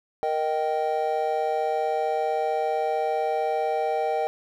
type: chord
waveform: triangle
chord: Eb major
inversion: second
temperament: just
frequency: 466.7 / 622.3 / 777.8 Hz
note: Bb4 / Eb5 / G5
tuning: +2 / 0 / -14 cents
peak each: -26 / -26 / -24 dBFS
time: 0.23-4.27 s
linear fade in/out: 0 ms
effects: none